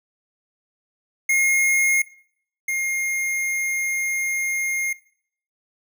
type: tone pair in turn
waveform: square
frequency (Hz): 2145 / 2131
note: C7 / C7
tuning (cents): +42 / +31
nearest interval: unison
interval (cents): 11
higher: first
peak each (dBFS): -17 / -22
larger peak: first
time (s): 1.29-2.02 / 2.68-4.93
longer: second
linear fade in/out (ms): 5
effects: noise-tail reverb RT60 0.6 s tail -19 dB re dry